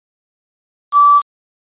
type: tone with quantisation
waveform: sine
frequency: 1158 Hz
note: D6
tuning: 25 cents flat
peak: -5 dBFS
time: 0.92-1.22 s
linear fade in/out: 50 ms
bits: 5
effects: resampled to 8000 Hz